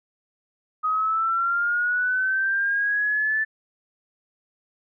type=linear sweep; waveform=sine; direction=up; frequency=1251 to 1760 Hz; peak=-20 dBFS; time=0.83-3.45 s; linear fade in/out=20 ms; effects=none